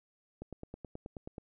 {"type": "click train", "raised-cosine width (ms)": 2, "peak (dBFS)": -29, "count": 10, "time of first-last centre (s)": [0.42, 1.382], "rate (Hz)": 9.36, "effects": []}